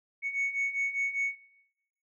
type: beating tone pair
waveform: sine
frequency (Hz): 2217 / 2222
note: C#7 / C#7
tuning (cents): 0 / +4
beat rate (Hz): 5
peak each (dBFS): -32 / -29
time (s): 0.22-1.36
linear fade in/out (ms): 50
effects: noise-tail reverb RT60 0.9 s tail -21 dB re dry + tanh soft clip ceiling -24 dBFS